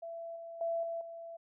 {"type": "tone with level steps", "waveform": "sine", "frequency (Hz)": 669, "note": "E5", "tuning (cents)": 25, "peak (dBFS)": [-40, -43, -31, -35, -43], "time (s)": [0.02, 1.37], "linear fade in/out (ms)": 10, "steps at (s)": [0.36, 0.61, 0.83, 1.01], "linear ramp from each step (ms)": 2, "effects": []}